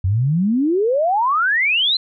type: exponential sweep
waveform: sine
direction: up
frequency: 87.8 to 4175 Hz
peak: -14 dBFS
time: 0.04-1.97 s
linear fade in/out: 5 ms
effects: none